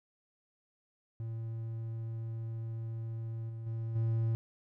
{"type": "tone with level steps", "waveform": "triangle", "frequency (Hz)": 113.4, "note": "A#2", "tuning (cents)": -47, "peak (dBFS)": [-34, -37, -32, -26], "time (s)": [1.2, 4.35], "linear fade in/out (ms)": 0, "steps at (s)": [3.49, 3.66, 3.95], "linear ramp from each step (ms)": 10, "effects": []}